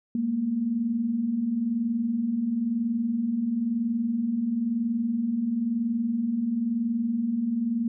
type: tone pair together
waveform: sine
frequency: 212.9 / 233.9 Hz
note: G#3 / A#3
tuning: +43 / +6 cents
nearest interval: major second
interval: 163 cents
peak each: -32 / -24 dBFS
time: 0.15-7.88 s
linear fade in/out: 2 ms
effects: none